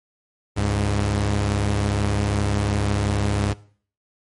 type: tone pair together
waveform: sawtooth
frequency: 70.31 / 102.6 Hz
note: C#2 / G#2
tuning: +25 / -21 cents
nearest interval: perfect fifth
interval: 654 cents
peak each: -21 / -17 dBFS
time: 0.56-3.54 s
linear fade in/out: 20 ms
effects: noise-tail reverb RT60 0.5 s tail -20 dB re dry + MP3 48 kbps